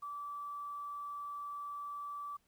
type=tone with quantisation; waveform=sine; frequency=1158 Hz; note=D6; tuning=25 cents flat; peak=-40 dBFS; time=0.02-2.37 s; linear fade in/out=10 ms; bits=11; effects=pink hiss -75 dBFS RMS until 2.47 s